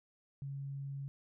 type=tone; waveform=sine; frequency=138.59 Hz; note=C#3; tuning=in tune; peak=-39 dBFS; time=0.42-1.08 s; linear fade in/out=0 ms; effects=none